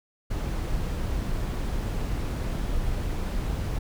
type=noise; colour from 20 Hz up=brown; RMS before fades=-28 dBFS; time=0.3-3.79 s; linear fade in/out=10 ms; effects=none